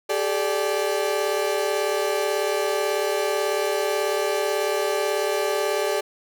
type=chord; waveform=35% pulse; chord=G suspended second; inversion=none; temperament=equal with one note detuned; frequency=392 / 430.2 / 587.3 Hz; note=G4 / A4 / D5; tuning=0 / -39 / 0 cents; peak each=-25 / -24 / -24 dBFS; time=0.09-6.01 s; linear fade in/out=10 ms; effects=none